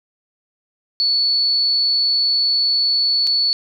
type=tone with dropouts; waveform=sine; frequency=4435 Hz; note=C#8; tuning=in tune; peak=-14 dBFS; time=1-3.53 s; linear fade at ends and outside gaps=0 ms; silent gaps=3.269-3.273 s; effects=9-bit